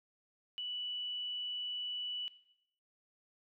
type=tone; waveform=sine; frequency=2960 Hz; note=F#7; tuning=in tune; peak=-37 dBFS; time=0.58-2.28 s; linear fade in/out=0 ms; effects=noise-tail reverb RT60 0.8 s tail -17 dB re dry